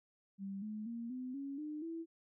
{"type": "tone with pitch steps", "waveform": "sine", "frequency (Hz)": [196, 213.7, 233.1, 254.2, 277.2, 302.3, 329.6], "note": ["G3", "G#3", "A#3", "C4", "C#4", "D#4", "E4"], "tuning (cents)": [0, 50, 0, -50, 0, -50, 0], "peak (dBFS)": -40, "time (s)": [0.38, 2.06], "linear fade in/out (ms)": 50, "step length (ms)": 240, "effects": []}